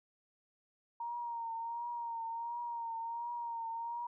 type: tone with vibrato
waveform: sine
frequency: 932.3 Hz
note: A#5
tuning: in tune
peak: -37 dBFS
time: 1-4.07 s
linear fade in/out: 5 ms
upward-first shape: triangle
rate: 1.4 Hz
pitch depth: 47 cents each way
effects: none

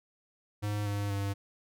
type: tone with pitch steps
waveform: square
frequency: 103.83 / 101.75 / 99.72 Hz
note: G#2 / G#2 / G2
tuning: 0 / -35 / +30 cents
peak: -31 dBFS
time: 0.62-1.34 s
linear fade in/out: 20 ms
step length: 240 ms
effects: none

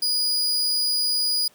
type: tone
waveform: 40% pulse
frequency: 4909 Hz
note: D#8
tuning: 24 cents flat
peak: -19 dBFS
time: 0.02-1.48 s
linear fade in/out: 5 ms
effects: pink hiss -56 dBFS RMS until 1.54 s + high-pass 150 Hz 12 dB/octave

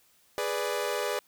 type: chord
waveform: sawtooth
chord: G# diminished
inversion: none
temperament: equal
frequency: 415.3 / 493.9 / 587.3 Hz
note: G#4 / B4 / D5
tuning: 0 / 0 / 0 cents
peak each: -29 dBFS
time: 0.38-1.19 s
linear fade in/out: 0 ms
effects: white hiss -64 dBFS RMS until 1.27 s

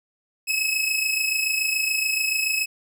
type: tone pair together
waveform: sawtooth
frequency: 2560 / 2587 Hz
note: D#7 / E7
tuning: +49 / -33 cents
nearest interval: unison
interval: 18 cents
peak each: -21 dBFS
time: 0.47-2.66 s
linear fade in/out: 20 ms
effects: none

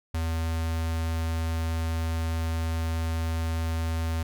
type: tone with notch filter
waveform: square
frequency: 81.6 Hz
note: E2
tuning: 17 cents flat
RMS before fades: -28 dBFS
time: 0.14-4.23 s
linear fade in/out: 5 ms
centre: 350 Hz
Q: 1.7
effects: none

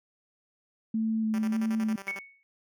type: tone with vibrato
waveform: sine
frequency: 220 Hz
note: A3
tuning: in tune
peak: -25 dBFS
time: 0.94-1.96 s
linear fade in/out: 5 ms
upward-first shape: square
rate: 1.7 Hz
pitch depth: 13 cents each way
type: tone with tremolo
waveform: 5% pulse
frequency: 196 Hz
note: G3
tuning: in tune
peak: -28 dBFS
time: 1.34-2.19 s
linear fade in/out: 0 ms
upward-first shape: square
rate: 11 Hz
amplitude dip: 80%
type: tone with exponential decay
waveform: sine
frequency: 2217 Hz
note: C#7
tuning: in tune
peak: -27 dBFS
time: 2.08-2.43 s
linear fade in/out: 0 ms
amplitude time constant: 74 ms
effects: none

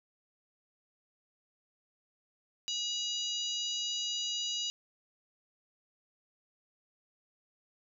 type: harmonic tone with a mistuned harmonic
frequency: 964 Hz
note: B5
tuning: 42 cents flat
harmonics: 3 / 4 / 5 / 6 / 7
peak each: -36 / -38 / -40 / -42 / -43 dBFS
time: 2.68-4.7 s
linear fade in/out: 0 ms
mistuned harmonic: 6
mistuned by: +58 cents
effects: none

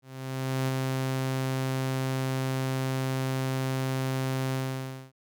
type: tone with ADSR envelope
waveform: sawtooth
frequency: 131.8 Hz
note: C3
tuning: 13 cents sharp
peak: -21 dBFS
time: 0.02-5.12 s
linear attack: 660 ms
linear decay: 15 ms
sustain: -2 dB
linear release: 580 ms
effects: none

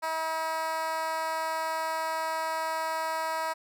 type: tone with high-pass filter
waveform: 10% pulse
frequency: 320.8 Hz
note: E4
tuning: 47 cents flat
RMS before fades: -31 dBFS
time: 0.02-3.54 s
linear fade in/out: 20 ms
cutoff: 800 Hz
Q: 4
effects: none

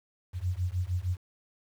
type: beating tone pair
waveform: sine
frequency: 87.1 / 93.6 Hz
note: F2 / F#2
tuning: -4 / +20 cents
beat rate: 6.5 Hz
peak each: -31 dBFS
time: 0.33-1.18 s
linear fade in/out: 50 ms
effects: 9-bit

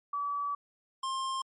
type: tone pair in turn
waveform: sine / square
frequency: 1147 / 1060.5 Hz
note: D6 / C6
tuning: -41 / +23 cents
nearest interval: minor second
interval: 136 cents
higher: first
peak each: -30 / -32 dBFS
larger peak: first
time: 0.13-0.55 / 1.03-1.42 s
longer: first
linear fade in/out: 5 ms
effects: MP3 48 kbps

